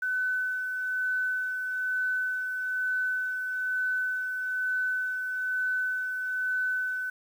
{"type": "tone with tremolo", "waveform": "sine", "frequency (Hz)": 1508, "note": "F#6", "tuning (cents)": 32, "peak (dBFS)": -25, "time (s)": [0.02, 7.1], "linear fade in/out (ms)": 5, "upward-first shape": "sine", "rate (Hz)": 1.1, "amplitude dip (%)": 40, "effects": ["9-bit"]}